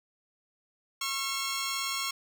10% pulse tone pair together, 1092.5 / 1356 Hz, C#6 / E6, -26 / +49 cents, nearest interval major third, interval 375 cents, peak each -23 / -28 dBFS, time 1.01-2.11 s, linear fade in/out 5 ms, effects none

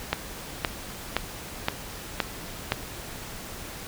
click train, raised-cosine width 0.3 ms, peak -6 dBFS, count 6, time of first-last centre 0.13-2.721 s, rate 1.93 Hz, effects pink hiss -39 dBFS RMS until 3.87 s

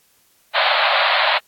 pink band-pass noise, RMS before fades -17 dBFS, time 0.54-1.39 s, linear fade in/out 20 ms, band 570 to 4300 Hz, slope 96 dB/octave, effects white hiss -58 dBFS RMS until 1.47 s + AAC 64 kbps

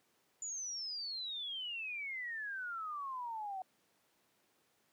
sine exponential sweep, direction down, 7040 to 740 Hz, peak -39 dBFS, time 0.42-3.62 s, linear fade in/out 2 ms, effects pink hiss -74 dBFS RMS until 4.92 s + high-pass 200 Hz 12 dB/octave

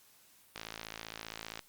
click train, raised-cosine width 0.2 ms, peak -23 dBFS, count 58, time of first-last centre 0.56-1.593 s, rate 55.2 Hz, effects white hiss -63 dBFS RMS until 1.68 s + Opus 48 kbps

